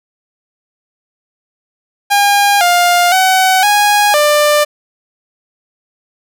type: tone with pitch steps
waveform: sawtooth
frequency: 810 / 704 / 753 / 826 / 594 Hz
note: G#5 / F5 / F#5 / G#5 / D5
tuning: -43 / +14 / +30 / -10 / +20 cents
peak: -4 dBFS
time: 2.1-4.65 s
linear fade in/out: 20 ms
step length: 510 ms
effects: none